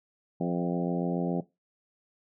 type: harmonic tone with a mistuned harmonic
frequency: 87.2 Hz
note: F2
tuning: 2 cents flat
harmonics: 2 / 3 / 4 / 5 / 6 / 7 / 8 / 9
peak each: -29 / -33 / -35 / -37 / -39 / -40 / -41 / -42 dBFS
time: 0.4-1.41 s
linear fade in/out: 10 ms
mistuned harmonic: 7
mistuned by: +18 cents
effects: noise-tail reverb RT60 0.2 s tail -17 dB re dry